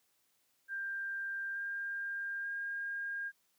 sine tone with pitch steps, 1588 / 1601.8 / 1615.8 Hz, G6 / G6 / G#6, +22 / +37 / -48 cents, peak -36 dBFS, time 0.68-3.32 s, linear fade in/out 50 ms, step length 880 ms, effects white hiss -75 dBFS RMS until 3.58 s + high-pass 80 Hz 12 dB/octave

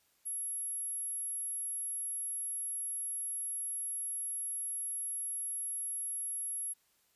sine tone, 11210 Hz, F9, 5 cents sharp, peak -35 dBFS, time 0.25-6.74 s, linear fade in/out 20 ms, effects white hiss -72 dBFS RMS until 7.15 s + resampled to 32000 Hz

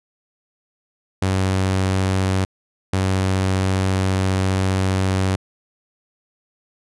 sawtooth tone pair in turn, 94.8 / 94.8 Hz, F#2 / F#2, +43 / +43 cents, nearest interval unison, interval 0 cents, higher neither, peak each -13 dBFS, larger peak neither, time 1.22-2.45 / 2.93-5.36 s, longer second, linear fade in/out 5 ms, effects resampled to 24000 Hz

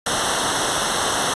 pink noise with comb filter, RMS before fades -21 dBFS, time 0.06-1.34 s, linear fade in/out 5 ms, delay 0.42 ms, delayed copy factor -0.9, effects resampled to 24000 Hz

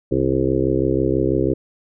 harmonic tone, 66.1 Hz, C2, 18 cents sharp, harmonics 1 / 2 / 4 / 5 / 6 / 7 / 8, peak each -27 / -24 / -24 / -21 / -21 / -26 / -27 dBFS, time 0.11-1.54 s, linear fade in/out 10 ms, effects none

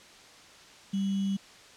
sine tone with sample-and-hold, 196 Hz, G3, in tune, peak -26 dBFS, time 0.93-1.37 s, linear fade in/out 10 ms, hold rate 3150 Hz, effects white hiss -52 dBFS RMS until 1.76 s + low-pass 6000 Hz 12 dB/octave

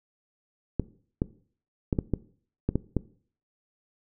clicks, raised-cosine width 3 ms, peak -11 dBFS, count 8, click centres 0.797 / 1.219 / 1.928 / 1.988 / 2.137 / 2.69 / 2.756 / 2.967 s, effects noise-tail reverb RT60 0.5 s tail -19 dB re dry

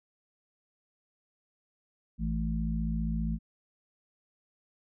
harmonic tone, 55 Hz, A1, in tune, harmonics 1 / 3 / 4, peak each -31 / -33 / -34 dBFS, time 2.18-3.39 s, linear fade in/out 50 ms, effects none

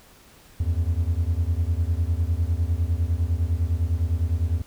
triangle beating tone pair, 79.5 / 89.4 Hz, D#2 / F2, +38 / +41 cents, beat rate 9.9 Hz, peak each -21 / -22 dBFS, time 0.6-4.62 s, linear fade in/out 5 ms, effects pink hiss -52 dBFS RMS until 4.66 s

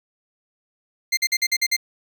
20% pulse tone bursts, 2093 Hz, C7, in tune, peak -12 dBFS, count 7, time 1.12-1.766 s, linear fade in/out 10 ms, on 52 ms, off 47 ms, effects none

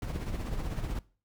brown noise with tremolo, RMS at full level -31 dBFS, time 0.02-0.99 s, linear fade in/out 2 ms, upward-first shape triangle, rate 16 Hz, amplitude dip 60%, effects noise-tail reverb RT60 0.4 s tail -21 dB re dry

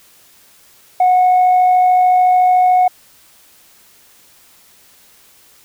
sine tone with amplitude modulation, 732 Hz, F#5, 19 cents flat, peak -5 dBFS, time 1-2.88 s, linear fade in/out 5 ms, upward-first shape sine, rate 53.7 Hz, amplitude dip 25%, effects tanh soft clip ceiling -6 dBFS + white hiss -48 dBFS RMS until 5.64 s

